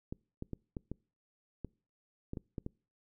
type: clicks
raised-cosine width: 3 ms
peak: -26 dBFS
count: 10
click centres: 0.125 / 0.424 / 0.533 / 0.768 / 0.916 / 1.647 / 2.334 / 2.372 / 2.582 / 2.664 s
effects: noise-tail reverb RT60 0.4 s tail -26 dB re dry